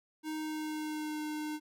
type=tone with pitch glide; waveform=square; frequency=311.1 to 304.3 Hz; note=D#4 to D#4; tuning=0 to -38 cents; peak=-36 dBFS; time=0.23-1.6 s; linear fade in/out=50 ms; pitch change=-38 cents; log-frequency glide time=0.34-1.22 s; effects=none